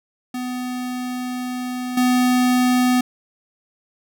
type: tone with level steps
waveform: square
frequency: 250.2 Hz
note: B3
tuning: 23 cents sharp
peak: -25 / -15 dBFS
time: 0.34-3.01 s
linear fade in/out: 5 ms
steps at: 1.97 s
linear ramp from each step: 5 ms
effects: none